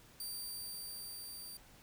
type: tone with level ramp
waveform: 15% pulse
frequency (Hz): 4669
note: D8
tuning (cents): -11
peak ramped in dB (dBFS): -34 to -40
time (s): 0.2-1.57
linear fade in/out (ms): 2
effects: pink hiss -61 dBFS RMS until 1.82 s